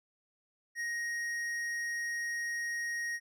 triangle tone with tanh clipping, 1876 Hz, A#6, 11 cents sharp, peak -35 dBFS, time 0.75-3.2 s, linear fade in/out 50 ms, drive 15 dB, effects none

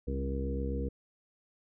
harmonic tone with a mistuned harmonic, 67.7 Hz, C#2, 40 cents flat, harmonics 1 / 2 / 3 / 4 / 5 / 6 / 7, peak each -33 / -42 / -40 / -40 / -47 / -45 / -39 dBFS, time 0.07-0.89 s, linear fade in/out 10 ms, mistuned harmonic 3, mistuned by -30 cents, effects none

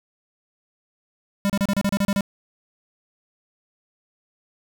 square tone bursts, 199.8 Hz, G3, 33 cents sharp, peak -19 dBFS, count 10, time 1.45-2.208 s, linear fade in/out 0 ms, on 47 ms, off 32 ms, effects none

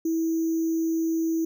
sine tone with sample-and-hold, 326.6 Hz, E4, 16 cents flat, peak -22 dBFS, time 0.05-1.45 s, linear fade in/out 5 ms, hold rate 6300 Hz, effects none

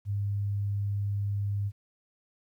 sine tone, 101.1 Hz, G#2, 46 cents flat, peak -27 dBFS, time 0.05-1.72 s, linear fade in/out 50 ms, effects 11-bit

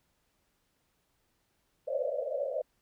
white band-pass noise, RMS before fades -33 dBFS, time 1.87-2.62 s, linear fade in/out 10 ms, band 500 to 620 Hz, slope 96 dB/octave, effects pink hiss -75 dBFS RMS until 2.81 s

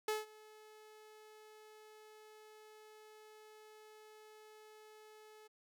sawtooth tone with ADSR envelope, 430 Hz, A4, 40 cents flat, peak -29 dBFS, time 0.08-5.48 s, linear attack 4 ms, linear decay 170 ms, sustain -24 dB, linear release 15 ms, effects none

